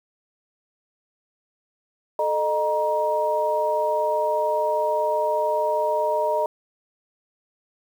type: tone cluster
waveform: sine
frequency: 437 / 612 / 945 Hz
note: A4 / D#5 / A#5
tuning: -12 / -29 / +23 cents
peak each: -28 / -22 / -24 dBFS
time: 2.19-6.46 s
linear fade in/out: 2 ms
effects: 8-bit